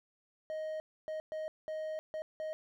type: tone bursts at uneven times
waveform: triangle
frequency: 625 Hz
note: D#5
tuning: 8 cents sharp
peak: -34 dBFS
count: 6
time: 0.5-0.8 / 1.08-1.2 / 1.32-1.48 / 1.68-1.99 / 2.14-2.22 / 2.4-2.53 s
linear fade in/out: 0 ms
effects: none